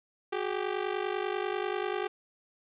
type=ring-modulated tone; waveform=sawtooth; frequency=392 Hz; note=G4; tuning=in tune; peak=-23 dBFS; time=0.32-2.08 s; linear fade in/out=10 ms; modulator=25.1 Hz; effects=resampled to 8000 Hz + 9-bit